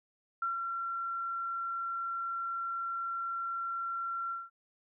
sine tone with ADSR envelope, 1364 Hz, F6, 41 cents flat, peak -29 dBFS, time 0.42-4.5 s, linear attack 4 ms, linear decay 140 ms, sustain -4 dB, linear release 190 ms, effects none

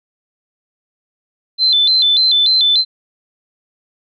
sine tone with vibrato, 3793 Hz, A#7, 29 cents sharp, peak -9 dBFS, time 1.58-2.85 s, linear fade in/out 50 ms, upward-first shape square, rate 3.4 Hz, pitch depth 130 cents each way, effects none

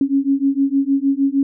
sine beating tone pair, 272.2 / 278.7 Hz, C#4 / C#4, -31 / +9 cents, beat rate 6.5 Hz, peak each -17 dBFS, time 0.01-1.43 s, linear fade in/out 2 ms, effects none

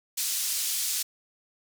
pink band-pass noise, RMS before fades -29 dBFS, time 0.17-1.03 s, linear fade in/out 10 ms, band 5200 to 15000 Hz, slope 12 dB/octave, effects none

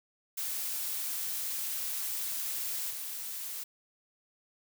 blue noise with level steps, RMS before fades -35 / -39 dBFS, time 0.37-3.64 s, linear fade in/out 10 ms, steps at 2.9 s, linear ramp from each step 10 ms, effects none

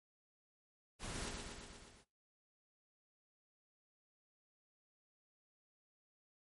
pink noise with echo, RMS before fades -45 dBFS, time 0.99-1.33 s, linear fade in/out 50 ms, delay 120 ms, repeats 6, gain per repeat -3 dB, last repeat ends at 2.05 s, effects noise-tail reverb RT60 0.3 s tail -21 dB re dry + MP3 48 kbps

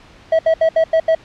triangle tone bursts at uneven times, 647 Hz, E5, 32 cents flat, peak -8 dBFS, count 6, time 0.32-0.39 / 0.46-0.54 / 0.61-0.69 / 0.76-0.84 / 0.93-1 / 1.08-1.15 s, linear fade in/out 5 ms, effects pink hiss -44 dBFS RMS until 1.24 s + low-pass 4000 Hz 12 dB/octave

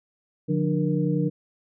sine tone cluster, 148.2 / 178.7 / 298.3 / 471.4 Hz, D3 / F3 / D4 / A#4, +16 / +40 / +27 / +19 cents, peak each -25 / -25 / -27 / -30 dBFS, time 0.48-1.3 s, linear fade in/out 20 ms, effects none

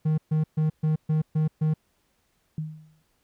triangle tone bursts, 155.56 Hz, D#3, in tune, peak -18 dBFS, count 7, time 0.05-1.74 s, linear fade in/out 10 ms, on 130 ms, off 130 ms
sine tone with exponential decay, 155.56 Hz, D#3, in tune, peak -25 dBFS, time 2.58-3.02 s, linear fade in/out 2 ms, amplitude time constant 94 ms
effects pink hiss -70 dBFS RMS until 3.23 s

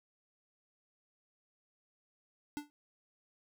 square tone with exponential decay, 293.7 Hz, D4, in tune, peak -34 dBFS, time 2.57-2.7 s, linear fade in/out 0 ms, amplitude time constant 28 ms, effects none

